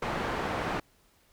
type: low-pass noise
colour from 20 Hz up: white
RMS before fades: -32 dBFS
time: 0.02-0.8 s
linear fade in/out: 5 ms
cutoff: 1200 Hz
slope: 12 dB/octave
effects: pink hiss -65 dBFS RMS until 1.32 s